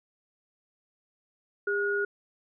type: tone pair together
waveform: sine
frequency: 404.3 / 1444.5 Hz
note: G#4 / F#6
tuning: -46 / -42 cents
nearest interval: octave + minor seventh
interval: 2204 cents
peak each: -28 dBFS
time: 1.67-2.05 s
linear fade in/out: 5 ms
effects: none